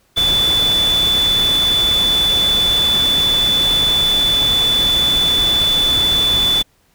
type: tone in noise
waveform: sine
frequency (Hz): 3482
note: A7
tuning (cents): -19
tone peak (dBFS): -12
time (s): 0.16-6.63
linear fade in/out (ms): 20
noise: pink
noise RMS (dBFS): -24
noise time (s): 0.16-6.63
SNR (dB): +9
effects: pink hiss -58 dBFS RMS until 6.94 s